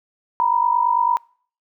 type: tone pair together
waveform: sine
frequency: 938.8 / 987.8 Hz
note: A#5 / B5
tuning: +12 / 0 cents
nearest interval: minor second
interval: 88 cents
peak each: -18 dBFS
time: 0.4-1.17 s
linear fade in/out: 0 ms
effects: noise-tail reverb RT60 0.5 s tail -26 dB re dry